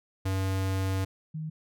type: tone pair in turn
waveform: square / sine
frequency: 95.5 / 156.68 Hz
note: G2 / D#3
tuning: -45 / +12 cents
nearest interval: major sixth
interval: 857 cents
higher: second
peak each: -27 / -32 dBFS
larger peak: first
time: 0.25-1.05 / 1.34-1.5 s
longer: first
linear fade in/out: 10 ms
effects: none